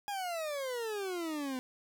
40% pulse exponential sweep, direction down, 830.6 to 251.2 Hz, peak -34 dBFS, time 0.08-1.59 s, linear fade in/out 0 ms, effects none

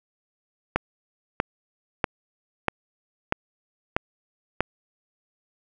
click train, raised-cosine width 0.5 ms, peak -5 dBFS, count 7, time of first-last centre 0.76-4.606 s, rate 1.56 Hz, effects none

